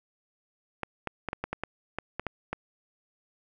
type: clicks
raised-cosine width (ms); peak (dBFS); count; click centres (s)
0.5; -16; 11; 0.833 / 1.073 / 1.287 / 1.331 / 1.44 / 1.53 / 1.636 / 1.986 / 2.196 / 2.267 / 2.53
effects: none